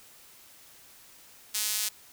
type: tone with high-pass filter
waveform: sawtooth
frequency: 211.9 Hz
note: G#3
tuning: 35 cents sharp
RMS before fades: -30 dBFS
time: 1.54-1.89 s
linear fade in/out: 10 ms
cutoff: 5300 Hz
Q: 0.63
effects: white hiss -54 dBFS RMS until 2.12 s